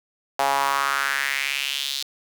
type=tone with high-pass filter sweep; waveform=sawtooth; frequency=138.59 Hz; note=C#3; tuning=in tune; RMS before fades=-24 dBFS; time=0.39-2.03 s; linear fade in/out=5 ms; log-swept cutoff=750 to 4100 Hz; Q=3.5; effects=8-bit